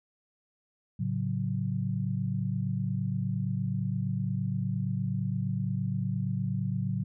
sine chord, F# minor, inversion first, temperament equal, 110 / 138.59 / 185 Hz, A2 / C#3 / F#3, 0 / 0 / 0 cents, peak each -32 dBFS, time 0.99-7.04 s, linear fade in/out 10 ms, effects none

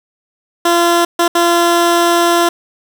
15% pulse tone bursts at uneven times, 343.1 Hz, F4, 31 cents flat, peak -3 dBFS, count 3, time 0.65-1.05 / 1.19-1.28 / 1.35-2.49 s, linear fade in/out 5 ms, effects none

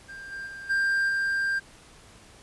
triangle tone with level steps, 1589 Hz, G6, 23 cents sharp, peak -37 / -32 / -36 / -20 / -22 dBFS, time 0.08-1.6 s, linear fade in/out 20 ms, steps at 0.31 / 0.46 / 0.69 / 1.08 s, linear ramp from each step 20 ms, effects pink hiss -52 dBFS RMS until 2.42 s + resampled to 24000 Hz

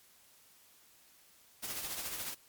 white noise with tremolo, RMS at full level -38 dBFS, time 1.62-2.35 s, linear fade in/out 20 ms, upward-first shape sine, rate 14 Hz, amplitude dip 45%, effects white hiss -63 dBFS RMS until 2.48 s + MP3 96 kbps

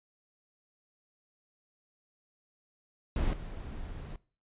brown noise with level steps, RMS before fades -29 / -41 dBFS, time 3.16-4.16 s, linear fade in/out 2 ms, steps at 3.33 s, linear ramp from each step 5 ms, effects noise-tail reverb RT60 0.4 s tail -21 dB re dry + resampled to 8000 Hz

